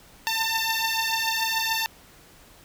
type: beating tone pair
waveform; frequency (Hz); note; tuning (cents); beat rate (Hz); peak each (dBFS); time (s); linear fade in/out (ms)
10% pulse; 894 / 900.9; A5 / A5; +27 / +41; 6.9; -18; 0.27-1.86; 0
effects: pink hiss -52 dBFS RMS until 2.64 s